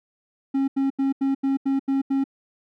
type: tone bursts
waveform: triangle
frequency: 271.7 Hz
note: C#4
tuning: 35 cents flat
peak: -17 dBFS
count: 8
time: 0.54-2.241 s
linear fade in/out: 10 ms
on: 140 ms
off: 83 ms
effects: none